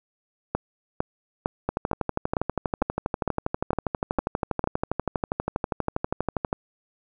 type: two click trains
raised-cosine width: 1 ms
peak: -9 / -10 dBFS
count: 10 / 61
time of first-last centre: 0.55-4.641 / 1.69-6.529 s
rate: 2.2 / 12.4 Hz
effects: none